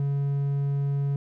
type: tone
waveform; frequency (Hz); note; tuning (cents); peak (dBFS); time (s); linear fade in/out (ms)
triangle; 140.5; C#3; +24; -21; 0-1.16; 2
effects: none